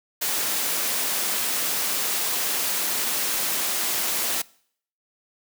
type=noise with ADSR envelope; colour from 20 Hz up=white; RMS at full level=-23 dBFS; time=0.21-4.42 s; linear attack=15 ms; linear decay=3 ms; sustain=-2 dB; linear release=7 ms; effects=noise-tail reverb RT60 0.6 s tail -23 dB re dry + high-pass 200 Hz 12 dB/octave